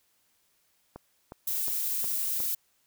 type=click train; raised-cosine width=1 ms; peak=-27 dBFS; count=5; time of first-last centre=0.96-2.404 s; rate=2.77 Hz
type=noise; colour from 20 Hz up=violet; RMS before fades=-30 dBFS; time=1.47-2.55 s; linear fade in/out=5 ms
effects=white hiss -70 dBFS RMS until 2.86 s